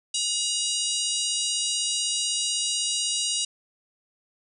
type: harmonic tone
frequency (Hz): 956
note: A#5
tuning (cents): +43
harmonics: 3 / 4 / 5 / 6 / 7 / 8 / 9 / 10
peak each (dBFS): -30 / -31 / -32 / -33 / -33 / -34 / -35 / -35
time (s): 0.14-3.45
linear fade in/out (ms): 5
effects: none